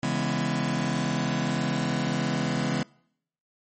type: chord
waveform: sawtooth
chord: C# minor seventh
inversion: none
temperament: just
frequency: 138.59 / 166.31 / 207.9 / 249.5 Hz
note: C#3 / E3 / G#3 / B3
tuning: 0 / +16 / +2 / +18 cents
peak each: -26 dBFS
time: 0.03-2.83 s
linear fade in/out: 2 ms
effects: noise-tail reverb RT60 0.7 s tail -25 dB re dry + MP3 32 kbps